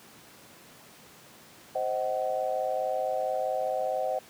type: chord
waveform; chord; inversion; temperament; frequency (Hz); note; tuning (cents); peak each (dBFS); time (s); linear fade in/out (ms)
sine; C diminished; none; just; 523.3 / 627.9 / 753.5; C5 / Eb5 / Gb5; 0 / +16 / +31; -31; 1.75-4.19; 5
effects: pink hiss -52 dBFS RMS until 4.29 s + high-pass 150 Hz 12 dB/octave